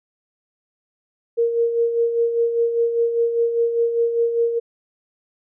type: tone with tremolo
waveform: sine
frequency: 466.2 Hz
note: A#4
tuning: in tune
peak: -14 dBFS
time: 1.37-4.6 s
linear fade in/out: 20 ms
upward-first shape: sine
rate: 5 Hz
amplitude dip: 55%
effects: none